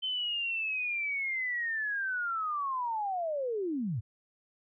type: linear sweep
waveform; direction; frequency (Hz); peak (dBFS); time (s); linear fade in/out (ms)
sine; down; 3085 to 93.1; -30; 0.02-4.01; 20
effects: none